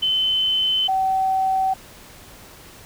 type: tone pair in turn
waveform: sine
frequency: 3053 / 763.2 Hz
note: G7 / G5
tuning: -46 / -47 cents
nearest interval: 2 octaves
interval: 2401 cents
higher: first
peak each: -17 dBFS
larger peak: neither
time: 0.02-0.88 / 0.88-1.74 s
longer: neither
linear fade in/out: 10 ms
effects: pink hiss -44 dBFS RMS until 2.85 s